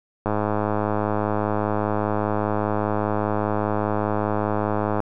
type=click train; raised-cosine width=1 ms; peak=-9 dBFS; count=499; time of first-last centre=0.26-5.003 s; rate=105 Hz; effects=none